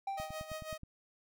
triangle tone with exponential decay, 784 Hz, G5, in tune, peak -31 dBFS, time 0.07-0.72 s, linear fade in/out 5 ms, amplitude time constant 140 ms
sawtooth tone with tremolo, 627 Hz, D#5, 13 cents sharp, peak -35 dBFS, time 0.17-0.78 s, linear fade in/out 10 ms, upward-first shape sine, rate 6 Hz, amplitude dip 70%
click train, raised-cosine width 5 ms, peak -34 dBFS, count 7, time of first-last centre 0.2-0.834 s, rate 9.47 Hz
effects none

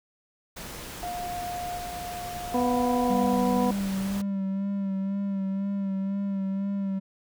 pink noise, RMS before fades -39 dBFS, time 0.56-4.22 s, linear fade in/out 10 ms
sine tone with tremolo, 709 Hz, F5, 26 cents sharp, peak -31 dBFS, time 1.03-3.37 s, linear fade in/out 0 ms, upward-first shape square, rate 0.67 Hz, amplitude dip 30%
harmonic tone, 246.9 Hz, B3, in tune, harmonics 1 / 2 / 3 / 4, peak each -25 / -28 / -30 / -31 dBFS, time 2.54-3.71 s, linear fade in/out 5 ms
triangle tone with vibrato, 196 Hz, G3, in tune, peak -24 dBFS, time 3.09-7 s, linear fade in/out 20 ms, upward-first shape sine, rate 2 Hz, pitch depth 30 cents each way
effects none

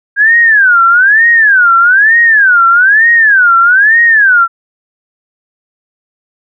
sine tone with vibrato, 1596 Hz, G6, 31 cents sharp, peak -3 dBFS, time 0.16-4.48 s, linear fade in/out 50 ms, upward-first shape sine, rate 1.1 Hz, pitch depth 280 cents each way, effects none

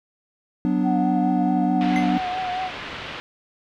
triangle chord, B minor, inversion second, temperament equal, 185 / 246.9 / 293.7 Hz, F#3 / B3 / D4, 0 / 0 / 0 cents, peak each -21 dBFS, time 0.65-2.18 s, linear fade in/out 0 ms
sine tone with vibrato, 737 Hz, F#5, 7 cents flat, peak -24 dBFS, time 0.82-2.71 s, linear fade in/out 50 ms, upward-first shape triangle, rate 4.6 Hz, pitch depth 41 cents each way
white low-pass noise, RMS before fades -34 dBFS, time 1.81-3.2 s, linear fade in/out 0 ms, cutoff 3200 Hz, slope 24 dB/octave
triangle tone with exponential decay, 2060 Hz, C7, 28 cents flat, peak -21 dBFS, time 1.96-2.17 s, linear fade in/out 0 ms, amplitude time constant 45 ms
effects none

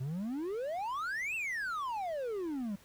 triangle exponential two-way sweep, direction up then down, 123.47 to 2735 to 191 Hz, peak -32 dBFS, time 0-2.76 s, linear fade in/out 10 ms, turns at 1.35 s, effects pink hiss -61 dBFS RMS until 2.84 s

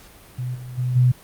sine tone with level steps, 125.3 Hz, B2, 25 cents sharp, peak -24 / -32 / -20 / -12 dBFS, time 0.38-1.12 s, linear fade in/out 10 ms, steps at 0.54 / 0.77 / 0.95 s, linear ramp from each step 20 ms, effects pink hiss -47 dBFS RMS until 1.23 s + Opus 48 kbps

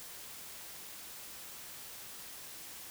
silence, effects white hiss -48 dBFS RMS until 2.9 s

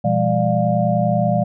sine tone cluster, 121.5 / 170.8 / 201.1 / 591 / 704 Hz, B2 / F3 / G3 / D5 / F5, -28 / -38 / +44 / +11 / +14 cents, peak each -21 dBFS, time 0.04-1.44 s, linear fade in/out 10 ms, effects none

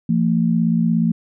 sine tone pair together, 170 / 226.9 Hz, F3 / A#3, -46 / -47 cents, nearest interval perfect fourth, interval 499 cents, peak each -17 dBFS, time 0.09-1.12 s, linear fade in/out 5 ms, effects none

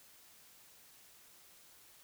silence, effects white hiss -61 dBFS RMS until 2.03 s

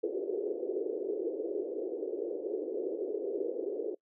white band-pass noise, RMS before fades -35 dBFS, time 0.03-3.95 s, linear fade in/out 10 ms, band 350 to 470 Hz, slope 48 dB/octave, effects noise-tail reverb RT60 0.1 s tail -24 dB re dry

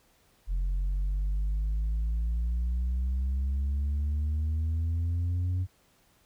sine exponential sweep, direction up, 43.74 to 92.5 Hz, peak -23 dBFS, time 0.47-5.67 s, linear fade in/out 50 ms, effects tanh soft clip ceiling -25 dBFS + pink hiss -65 dBFS RMS until 6.25 s

